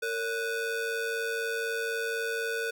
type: ring-modulated tone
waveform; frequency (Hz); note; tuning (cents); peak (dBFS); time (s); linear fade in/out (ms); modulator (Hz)
square; 510; C5; -44; -27; 0.02-2.71; 10; 968
effects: none